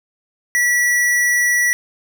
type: tone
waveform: square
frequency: 1946 Hz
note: B6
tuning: 26 cents flat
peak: -14 dBFS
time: 0.55-1.73 s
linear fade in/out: 0 ms
effects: none